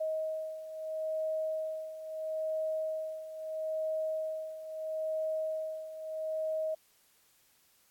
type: beating tone pair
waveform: sine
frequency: 630 / 630.76 Hz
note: D#5 / D#5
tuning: +21 / +24 cents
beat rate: 0.76 Hz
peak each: -39 / -34 dBFS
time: 0-6.75 s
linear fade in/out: 10 ms
effects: white hiss -67 dBFS RMS until 7.9 s + AAC 64 kbps